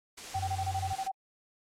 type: noise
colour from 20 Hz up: white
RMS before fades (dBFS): -43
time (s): 0.17-1.08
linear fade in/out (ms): 10
type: tone bursts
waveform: sine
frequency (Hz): 770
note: G5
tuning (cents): -31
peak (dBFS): -30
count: 10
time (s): 0.34-1.117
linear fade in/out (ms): 10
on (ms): 57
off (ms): 23
type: tone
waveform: sine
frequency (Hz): 92.5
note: F#2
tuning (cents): 0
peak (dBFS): -34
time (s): 0.35-0.93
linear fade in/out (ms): 5
effects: low-pass 8000 Hz 12 dB/octave + AAC 48 kbps